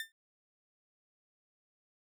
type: tone with exponential decay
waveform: 30% pulse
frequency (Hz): 1794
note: A6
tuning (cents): +33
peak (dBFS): -31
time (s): 0-0.12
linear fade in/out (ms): 1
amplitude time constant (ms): 24
effects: none